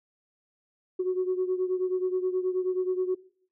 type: beating tone pair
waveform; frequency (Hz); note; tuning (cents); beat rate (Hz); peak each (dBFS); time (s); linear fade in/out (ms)
sine; 367.2 / 376.6; F#4 / F#4; -13 / +31; 9.4; -25 / -30; 0.99-3.15; 10
effects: noise-tail reverb RT60 0.6 s tail -21 dB re dry + tanh soft clip ceiling -19 dBFS